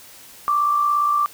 sine tone pair together, 1117.4 / 1174.7 Hz, C#6 / D6, +13 / 0 cents, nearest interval minor second, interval 87 cents, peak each -27 / -16 dBFS, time 0.48-1.26 s, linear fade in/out 0 ms, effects white hiss -44 dBFS RMS until 1.33 s

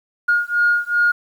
sine beating tone pair, 1427 / 1429.6 Hz, F6 / F6, +37 / +40 cents, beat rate 2.6 Hz, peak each -17 / -17 dBFS, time 0.28-1.12 s, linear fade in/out 10 ms, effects tanh soft clip ceiling -7 dBFS + 8-bit

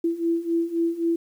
sine beating tone pair, 332.6 / 336.4 Hz, E4 / E4, +16 / +35 cents, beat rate 3.8 Hz, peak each -26 / -23 dBFS, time 0.04-1.16 s, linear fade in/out 5 ms, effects 9-bit

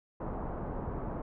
pink low-pass noise, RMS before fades -37 dBFS, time 0.2-1.22 s, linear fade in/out 5 ms, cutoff 1100 Hz, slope 24 dB/octave, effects none

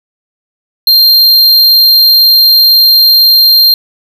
square tone, 4186 Hz, C8, in tune, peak -3 dBFS, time 0.87-3.74 s, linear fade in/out 2 ms, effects none

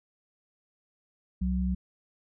sine tone pair together, 65.41 / 185 Hz, C2 / F#3, 0 / 0 cents, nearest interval octave + tritone, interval 1800 cents, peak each -28 dBFS, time 1.41-1.75 s, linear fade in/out 10 ms, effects none

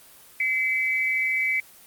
sine tone pair together, 2055 / 2289 Hz, C7 / D7, -32 / -45 cents, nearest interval major second, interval 187 cents, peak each -24 dBFS, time 0.4-1.6 s, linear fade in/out 2 ms, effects white hiss -50 dBFS RMS until 1.86 s + Opus 24 kbps

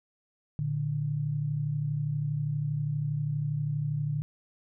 sine tone pair together, 115.85 / 148.3 Hz, A#2 / D3, -10 / +17 cents, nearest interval major third, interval 427 cents, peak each -34 / -28 dBFS, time 0.59-4.22 s, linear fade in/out 0 ms, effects none

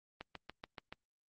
click train, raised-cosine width 0.3 ms, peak -28 dBFS, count 6, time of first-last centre 0.21-0.925 s, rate 6.99 Hz, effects Opus 32 kbps

